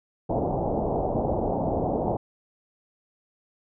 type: low-pass noise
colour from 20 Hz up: white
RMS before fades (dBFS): -26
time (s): 0.29-2.17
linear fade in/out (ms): 5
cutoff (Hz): 810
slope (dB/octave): 48
effects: none